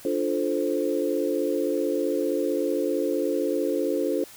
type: chord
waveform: sine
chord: D minor seventh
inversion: none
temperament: equal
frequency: 293.7 / 349.2 / 440 / 523.3 Hz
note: D4 / F4 / A4 / C5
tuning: 0 / 0 / 0 / 0 cents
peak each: -28 dBFS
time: 0.05-4.24 s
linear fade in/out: 2 ms
effects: white hiss -47 dBFS RMS until 4.36 s